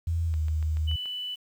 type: tone with pitch glide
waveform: sine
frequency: 83.3 to 78.17 Hz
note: E2 to D#2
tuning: +19 to +9 cents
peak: -24 dBFS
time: 0.07-0.96 s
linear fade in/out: 5 ms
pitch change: -110 cents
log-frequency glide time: 0.26-0.38 s
type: click train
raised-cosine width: 0.3 ms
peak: -31 dBFS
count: 6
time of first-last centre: 0.34-1.057 s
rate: 6.97 Hz
type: tone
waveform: sine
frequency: 2982 Hz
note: F#7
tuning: 13 cents sharp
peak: -31 dBFS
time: 0.87-1.36 s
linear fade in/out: 20 ms
effects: 9-bit